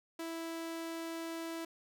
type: tone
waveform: sawtooth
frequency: 329.6 Hz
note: E4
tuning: in tune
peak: -35 dBFS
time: 0.19-1.65 s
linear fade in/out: 5 ms
effects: none

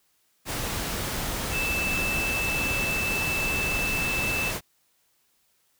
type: tone in noise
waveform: sine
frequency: 2637 Hz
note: E7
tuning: in tune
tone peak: -26 dBFS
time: 1.51-4.53 s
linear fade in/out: 50 ms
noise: pink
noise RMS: -30 dBFS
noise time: 0.45-4.61 s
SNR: +1 dB
effects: white hiss -68 dBFS RMS until 5.79 s

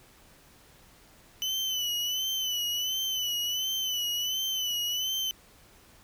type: tone with vibrato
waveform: 35% pulse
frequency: 3000 Hz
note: F#7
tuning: 23 cents sharp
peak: -26 dBFS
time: 1.42-5.31 s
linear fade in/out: 0 ms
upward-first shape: sine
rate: 1.4 Hz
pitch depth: 63 cents each way
effects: pink hiss -57 dBFS RMS until 6.03 s

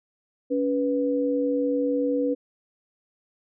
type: tone pair together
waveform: sine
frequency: 281 / 491.4 Hz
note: C#4 / B4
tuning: +24 / -9 cents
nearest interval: minor seventh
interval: 967 cents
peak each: -24 dBFS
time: 0.5-2.35 s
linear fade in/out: 20 ms
effects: none

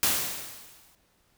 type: noise with exponential decay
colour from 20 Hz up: white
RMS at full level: -22 dBFS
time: 0.03-0.95 s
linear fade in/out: 0 ms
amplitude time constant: 200 ms
effects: pink hiss -67 dBFS RMS until 1.37 s

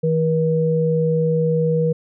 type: tone pair together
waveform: sine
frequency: 160.75 / 480.6 Hz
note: E3 / B4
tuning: -43 / -47 cents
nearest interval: octave + perfect fifth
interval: 1896 cents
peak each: -18 dBFS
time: 0.03-1.93 s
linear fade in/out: 10 ms
effects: none

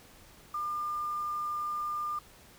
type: tone with quantisation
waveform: sine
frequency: 1202 Hz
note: D6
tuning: 40 cents sharp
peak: -31 dBFS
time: 0.54-2.19 s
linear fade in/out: 5 ms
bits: 9
effects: pink hiss -56 dBFS RMS until 2.58 s

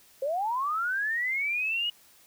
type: linear sweep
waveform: sine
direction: up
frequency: 516 to 2922 Hz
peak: -26 dBFS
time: 0.22-1.9 s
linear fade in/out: 5 ms
effects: white hiss -58 dBFS RMS until 2.26 s

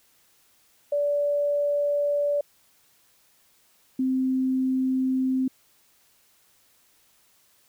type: tone pair in turn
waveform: sine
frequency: 579 / 260.4 Hz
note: D5 / C4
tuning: -25 / -8 cents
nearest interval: octave + major second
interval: 1383 cents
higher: first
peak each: -21 dBFS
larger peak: neither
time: 0.92-2.41 / 3.99-5.48 s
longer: neither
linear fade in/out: 5 ms
effects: white hiss -62 dBFS RMS until 7.68 s

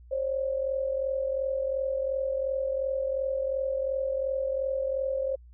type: tone pair together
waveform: sine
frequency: 532 / 574.8 Hz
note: C5 / D5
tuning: +29 / -37 cents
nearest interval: minor second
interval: 134 cents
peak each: -27 / -33 dBFS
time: 0.11-5.36 s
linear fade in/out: 10 ms
effects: added 60 Hz sine -48 dBFS peak until 5.53 s

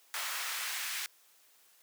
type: noise with high-pass filter sweep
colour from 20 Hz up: pink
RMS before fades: -37 dBFS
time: 0.14-1.06 s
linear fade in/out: 0 ms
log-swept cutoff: 1200 to 2000 Hz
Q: 1.1
effects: white hiss -64 dBFS RMS until 1.82 s + high-pass 400 Hz 12 dB/octave

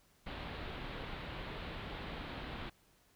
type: low-pass noise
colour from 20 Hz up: pink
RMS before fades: -44 dBFS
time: 0.26-2.7 s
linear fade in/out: 10 ms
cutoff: 4000 Hz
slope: 48 dB/octave
effects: pink hiss -69 dBFS RMS until 3.15 s

